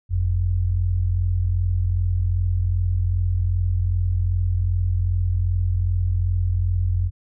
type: tone pair together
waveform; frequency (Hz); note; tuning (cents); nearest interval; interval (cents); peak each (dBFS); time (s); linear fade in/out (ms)
sine; 47.94 / 90.5; G1 / F#2; -38 / -38; major seventh; 1100; -23 / -19; 0.09-7.11; 50
effects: none